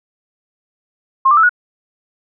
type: tone with pitch steps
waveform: sine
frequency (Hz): 1067 / 1183.9 / 1313.6 / 1457.6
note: C6 / D6 / E6 / F#6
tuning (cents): +34 / +14 / -6 / -26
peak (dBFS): -7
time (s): 1.25-1.494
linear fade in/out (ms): 10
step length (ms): 61
effects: none